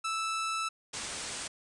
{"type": "tone", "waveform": "sawtooth", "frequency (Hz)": 1317, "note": "E6", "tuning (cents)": -2, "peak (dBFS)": -27, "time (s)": [0.04, 0.69], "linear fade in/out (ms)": 10}
{"type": "low-pass noise", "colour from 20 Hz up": "white", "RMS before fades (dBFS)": -39, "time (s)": [0.93, 1.48], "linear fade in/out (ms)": 10, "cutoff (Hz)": 9500, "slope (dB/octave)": 96}
{"effects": ["resampled to 24000 Hz"]}